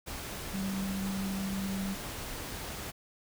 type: tone in noise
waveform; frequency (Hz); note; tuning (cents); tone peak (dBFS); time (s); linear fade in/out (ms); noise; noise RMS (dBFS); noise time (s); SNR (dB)
sine; 193.7; G3; -20; -32; 0.53-1.95; 20; pink; -40; 0.06-2.92; +5
effects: none